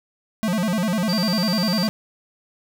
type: tone with vibrato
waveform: square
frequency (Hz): 197.1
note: G3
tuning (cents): +10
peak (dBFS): -20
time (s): 0.43-1.89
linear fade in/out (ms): 0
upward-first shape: square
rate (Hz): 10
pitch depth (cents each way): 190
type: tone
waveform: triangle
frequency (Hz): 4688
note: D8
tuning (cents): -4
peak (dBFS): -24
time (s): 1.09-1.87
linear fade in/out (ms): 2
effects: none